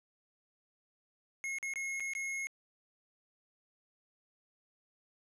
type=tone with dropouts; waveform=square; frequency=2165 Hz; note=C#7; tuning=41 cents flat; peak=-36 dBFS; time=1.44-2.47 s; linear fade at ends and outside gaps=0 ms; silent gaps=1.585-1.628 / 1.737-1.758 / 1.998-2.004 / 2.135-2.151 s; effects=low-pass 10000 Hz 12 dB/octave